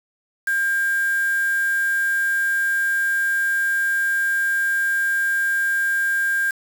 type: tone with quantisation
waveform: sine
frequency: 1600 Hz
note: G6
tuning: 35 cents sharp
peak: -18 dBFS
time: 0.47-6.51 s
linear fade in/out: 5 ms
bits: 5
effects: none